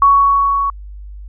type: tone with level ramp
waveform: sine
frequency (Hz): 1117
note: C#6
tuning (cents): +13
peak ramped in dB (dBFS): -5 to -14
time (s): 0.02-0.7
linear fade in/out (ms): 2
effects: added 50 Hz sine -29 dBFS peak until 1.28 s